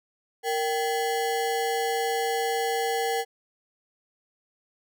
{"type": "ring-modulated tone", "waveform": "square", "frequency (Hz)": 622.3, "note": "D#5", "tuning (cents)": 0, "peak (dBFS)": -22, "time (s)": [0.43, 3.25], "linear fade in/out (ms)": 50, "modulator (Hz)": 159, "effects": []}